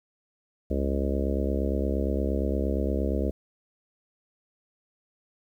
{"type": "harmonic tone", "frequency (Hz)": 68.6, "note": "C#2", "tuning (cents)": -17, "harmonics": [1, 3, 4, 5, 6, 7, 8, 9], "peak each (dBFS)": [-27, -32, -33, -34, -35, -35, -36, -37], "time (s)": [0.7, 3.31], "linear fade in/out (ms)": 10, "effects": ["10-bit"]}